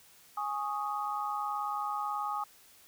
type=chord; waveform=sine; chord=Ab suspended fourth; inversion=none; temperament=just; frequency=830.6 / 1107.5 / 1245.9 Hz; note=Ab5 / Db6 / Eb6; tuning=0 / -2 / +2 cents; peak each=-35 / -39 / -35 dBFS; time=0.37-2.44 s; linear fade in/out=5 ms; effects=white hiss -59 dBFS RMS until 2.87 s